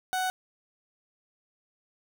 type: tone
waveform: 30% pulse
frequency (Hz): 744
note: F#5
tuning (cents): +9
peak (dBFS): -24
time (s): 0.13-0.3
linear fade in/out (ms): 0
effects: none